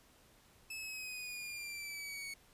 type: exponential sweep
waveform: sawtooth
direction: down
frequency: 2614 to 2217 Hz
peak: -39 dBFS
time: 0.7-2.34 s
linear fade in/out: 5 ms
effects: pink hiss -65 dBFS RMS until 2.53 s + resampled to 32000 Hz